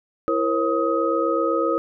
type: tone cluster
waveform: sine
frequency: 332 / 470.2 / 538 / 1260 Hz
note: E4 / A#4 / C5 / D#6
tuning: +12 / +15 / +48 / +21 cents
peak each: -24 dBFS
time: 0.28-1.78 s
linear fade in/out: 0 ms
effects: none